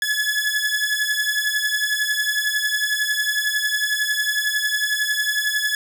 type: beating tone pair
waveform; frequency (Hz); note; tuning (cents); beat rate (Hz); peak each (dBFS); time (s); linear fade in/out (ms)
sawtooth; 1700 / 1711; G#6 / A6; +40 / -49; 11; -19; 0.02-5.75; 2
effects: none